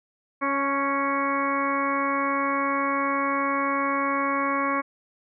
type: harmonic tone with a mistuned harmonic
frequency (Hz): 277.2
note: C#4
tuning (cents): 0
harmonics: 1 / 2 / 3 / 4 / 5 / 6 / 7 / 8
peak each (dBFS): -29 / -31 / -37 / -25 / -35 / -35 / -37 / -32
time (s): 0.41-4.82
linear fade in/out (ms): 20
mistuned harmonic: 3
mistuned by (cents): +23
effects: none